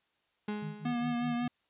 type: tone with exponential decay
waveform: 35% pulse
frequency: 209.4 Hz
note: G#3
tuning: 15 cents sharp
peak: -30 dBFS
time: 0.48-1.31 s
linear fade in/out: 5 ms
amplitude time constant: 180 ms
type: tone with tremolo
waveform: sine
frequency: 155.56 Hz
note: D#3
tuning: in tune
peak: -36 dBFS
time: 0.62-1.48 s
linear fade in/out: 5 ms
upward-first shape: sine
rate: 4.9 Hz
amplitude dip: 100%
type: tone with vibrato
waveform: square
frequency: 240.9 Hz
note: B3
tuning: 43 cents flat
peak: -31 dBFS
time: 0.85-1.48 s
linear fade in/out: 5 ms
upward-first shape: triangle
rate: 5.5 Hz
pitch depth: 26 cents each way
effects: white hiss -75 dBFS RMS until 1.69 s + resampled to 8000 Hz